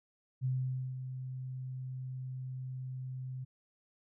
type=tone with ADSR envelope; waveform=sine; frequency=129.2 Hz; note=C3; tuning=21 cents flat; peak=-29 dBFS; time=0.41-3.45 s; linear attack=39 ms; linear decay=500 ms; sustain=-9 dB; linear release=16 ms; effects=none